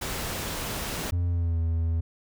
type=noise; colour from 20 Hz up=pink; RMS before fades=-32 dBFS; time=0.01-1.11 s; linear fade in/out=10 ms
type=tone with pitch glide; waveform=triangle; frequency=87.31 to 82.41 Hz; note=F2 to E2; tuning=0 to 0 cents; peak=-21 dBFS; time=1.12-2.01 s; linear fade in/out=10 ms; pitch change=-100 cents; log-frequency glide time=1.27-1.59 s
effects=none